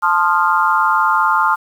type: chord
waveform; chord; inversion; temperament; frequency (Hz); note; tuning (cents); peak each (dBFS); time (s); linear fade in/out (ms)
sine; F dominant seventh; first; equal with one note detuned; 880 / 1046.5 / 1230.9 / 1396.9; A5 / C6 / Eb6 / F6; 0 / 0 / -19 / 0; -17; 0.02-1.56; 20
effects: 7-bit